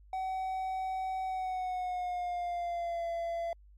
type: tone with pitch glide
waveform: triangle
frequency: 756 to 677.4 Hz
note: F#5 to E5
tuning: +37 to +47 cents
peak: -30 dBFS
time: 0.13-3.53 s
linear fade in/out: 2 ms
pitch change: -190 cents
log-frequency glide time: 1.25-3.07 s
effects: added 50 Hz sine -54 dBFS peak until 3.77 s + MP3 64 kbps